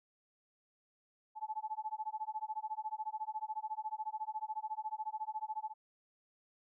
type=tone with tremolo; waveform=sine; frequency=865 Hz; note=A5; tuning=30 cents flat; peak=-34 dBFS; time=1.35-5.74 s; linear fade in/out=50 ms; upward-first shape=sine; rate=14 Hz; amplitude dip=100%; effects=none